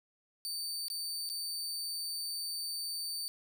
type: tone with dropouts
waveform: sawtooth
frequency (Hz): 4581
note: D8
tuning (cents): -44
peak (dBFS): -33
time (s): 0.45-3.28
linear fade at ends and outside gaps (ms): 0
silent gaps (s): 0.883-0.901 / 1.291-1.299
effects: none